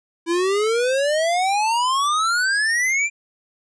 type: exponential sweep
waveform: square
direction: up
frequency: 329.6 to 2400 Hz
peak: -18 dBFS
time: 0.26-3.1 s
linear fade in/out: 50 ms
effects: resampled to 22050 Hz